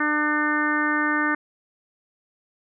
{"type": "harmonic tone", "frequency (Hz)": 300, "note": "D4", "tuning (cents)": 37, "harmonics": [1, 2, 3, 4, 5, 6, 7], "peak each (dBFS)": [-25, -36, -31, -27, -26, -25, -35], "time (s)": [0, 1.35], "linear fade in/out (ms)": 5, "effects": []}